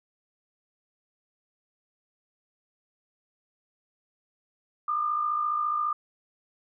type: tone pair together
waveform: sine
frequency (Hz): 1200 / 1254.6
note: D6 / D#6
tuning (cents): +37 / +14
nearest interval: minor second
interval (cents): 77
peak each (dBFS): -25 / -34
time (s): 4.88-5.93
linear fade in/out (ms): 5
effects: none